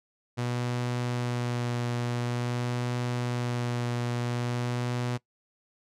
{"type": "tone with vibrato", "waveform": "sawtooth", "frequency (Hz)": 121.6, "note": "B2", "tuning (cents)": -26, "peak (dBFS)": -24, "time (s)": [0.37, 5.18], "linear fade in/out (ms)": 20, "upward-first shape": "sine", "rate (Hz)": 0.48, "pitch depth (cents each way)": 13, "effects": ["noise-tail reverb RT60 0.1 s tail -20 dB re dry", "low-pass 8000 Hz 12 dB/octave"]}